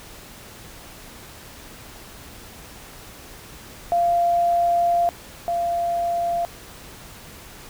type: tone pair in turn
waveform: sine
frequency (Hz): 692 / 688.9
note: F5 / F5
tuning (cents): -16 / -24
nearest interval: unison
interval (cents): 8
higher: first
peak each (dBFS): -16 / -20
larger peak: first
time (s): 3.92-5.09 / 5.48-6.45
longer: first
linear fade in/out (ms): 0
effects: pink hiss -42 dBFS RMS until 7.69 s